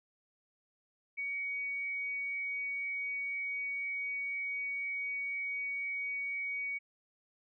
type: tone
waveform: sine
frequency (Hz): 2249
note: C#7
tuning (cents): +24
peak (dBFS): -34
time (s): 1.17-6.79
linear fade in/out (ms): 20
effects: none